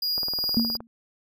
square tone with tremolo, 4868 Hz, D#8, 39 cents flat, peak -24 dBFS, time 0.02-0.77 s, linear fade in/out 5 ms, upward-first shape sine, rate 2.6 Hz, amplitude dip 25%
click train, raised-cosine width 1 ms, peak -23 dBFS, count 13, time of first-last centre 0.18-0.805 s, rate 19.2 Hz
sine tone with exponential decay, 230 Hz, A#3, 23 cents flat, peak -16 dBFS, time 0.57-0.87 s, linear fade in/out 0 ms, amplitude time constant 65 ms
effects none

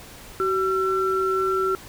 sine tone pair together, 379.2 / 1349 Hz, F#4 / E6, +43 / +40 cents, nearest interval octave + minor seventh, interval 2197 cents, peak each -22 / -23 dBFS, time 0.4-1.75 s, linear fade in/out 0 ms, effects pink hiss -43 dBFS RMS until 1.88 s

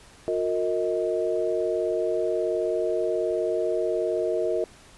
sine tone cluster, 360.2 / 458.9 / 631 Hz, F#4 / A#4 / D#5, -46 / -27 / +24 cents, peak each -27 dBFS, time 0.28-4.64 s, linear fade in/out 0 ms, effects pink hiss -51 dBFS RMS until 4.97 s + resampled to 24000 Hz

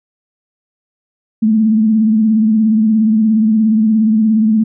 sine tone with vibrato, 218.5 Hz, A3, 12 cents flat, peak -8 dBFS, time 1.42-4.64 s, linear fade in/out 10 ms, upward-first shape triangle, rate 17 Hz, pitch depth 70 cents each way, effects none

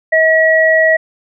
sine tone pair together, 639.1 / 1920 Hz, D#5 / B6, +46 / -49 cents, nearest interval octave + perfect fifth, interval 1905 cents, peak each -10 dBFS, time 0.12-0.97 s, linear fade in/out 10 ms, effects none

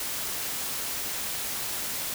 white noise, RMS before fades -32 dBFS, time 0-2.14 s, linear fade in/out 2 ms, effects none

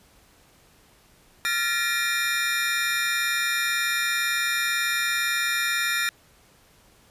square tone cluster, 1384 / 1747 / 1885 / 2391 / 3684 Hz, F6 / A6 / A#6 / D7 / A#7, -16 / -13 / +19 / +30 / -21 cents, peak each -30 dBFS, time 1.45-6.09 s, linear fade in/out 0 ms, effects pink hiss -57 dBFS RMS until 7.1 s + resampled to 32000 Hz

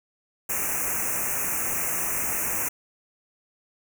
white band-stop noise, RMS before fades -27 dBFS, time 0.49-2.69 s, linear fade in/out 10 ms, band 2700 to 5800 Hz, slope 96 dB/octave, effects none

